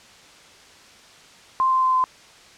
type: tone with pitch steps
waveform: sine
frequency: 1046.5 / 1040.5 / 1034.5 / 1028.5 Hz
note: C6 / C6 / C6 / C6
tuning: 0 / -10 / -20 / -30 cents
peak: -16 dBFS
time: 1.6-2.04 s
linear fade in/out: 0 ms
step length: 110 ms
effects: white hiss -48 dBFS RMS until 2.57 s + low-pass 6000 Hz 12 dB/octave